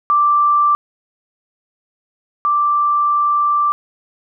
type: tone pair in turn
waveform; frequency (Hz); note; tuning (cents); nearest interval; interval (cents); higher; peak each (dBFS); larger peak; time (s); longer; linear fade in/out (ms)
sine; 1174.7 / 1174.7; D6 / D6; 0 / 0; unison; 0; neither; -10 / -12; first; 0.1-0.75 / 2.45-3.72; second; 0
effects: none